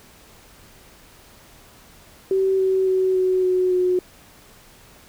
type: tone with pitch steps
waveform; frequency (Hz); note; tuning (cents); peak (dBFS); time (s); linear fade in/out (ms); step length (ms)
sine; 383.2 / 379.2 / 375.3 / 371.4 / 367.6 / 363.8; G4 / F#4 / F#4 / F#4 / F#4 / F#4; -39 / +43 / +25 / +7 / -11 / -29; -16; 2.31-3.99; 2; 280
effects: pink hiss -49 dBFS RMS until 5.08 s